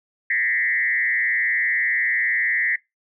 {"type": "tone with frequency modulation", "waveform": "sine", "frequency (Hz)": 1939, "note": "B6", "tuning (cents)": -32, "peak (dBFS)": -18, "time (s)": [0.3, 2.76], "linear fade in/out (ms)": 5, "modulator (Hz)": 119, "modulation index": 1.5, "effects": ["noise-tail reverb RT60 0.2 s tail -23 dB re dry"]}